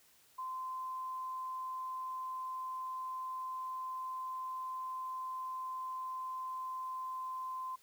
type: tone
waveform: sine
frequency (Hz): 1034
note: C6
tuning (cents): -21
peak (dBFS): -38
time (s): 0.38-7.76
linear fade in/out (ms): 10
effects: white hiss -66 dBFS RMS until 7.82 s